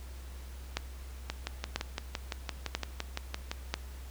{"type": "two click trains", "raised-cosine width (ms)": 0.2, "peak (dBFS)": [-16, -13], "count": [14, 4], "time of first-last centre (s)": [[1.3, 3.515], [0.77, 3.74]], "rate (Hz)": [5.87, 1.01], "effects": ["added 64 Hz sine -42 dBFS peak until 4.1 s", "pink hiss -54 dBFS RMS until 4.1 s"]}